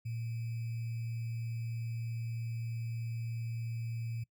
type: tone with sample-and-hold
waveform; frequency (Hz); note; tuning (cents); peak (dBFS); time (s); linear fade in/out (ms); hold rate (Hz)
sine; 115.4; A#2; -17; -35; 0.05-4.24; 10; 2450
effects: noise-tail reverb RT60 0.1 s tail -23 dB re dry